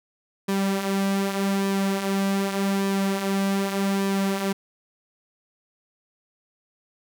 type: tone with flanger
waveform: sawtooth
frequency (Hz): 196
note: G3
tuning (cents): 0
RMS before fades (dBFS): -24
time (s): 0.48-4.53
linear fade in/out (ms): 10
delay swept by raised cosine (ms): 1.4 to 7.4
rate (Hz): 0.84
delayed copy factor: -0.5
effects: none